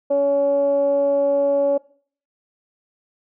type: tone with low-pass filter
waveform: 15% pulse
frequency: 281.4 Hz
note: C#4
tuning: 26 cents sharp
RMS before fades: -18 dBFS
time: 0.1-1.78 s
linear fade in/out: 10 ms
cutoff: 580 Hz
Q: 5.9
effects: noise-tail reverb RT60 0.5 s tail -21 dB re dry